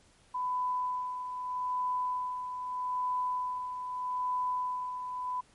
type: tone with tremolo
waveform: sine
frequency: 1000 Hz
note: B5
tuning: 21 cents sharp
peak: -28 dBFS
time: 0.34-5.41 s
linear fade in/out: 10 ms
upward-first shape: sine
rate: 0.8 Hz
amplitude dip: 55%
effects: pink hiss -63 dBFS RMS until 5.54 s + MP3 48 kbps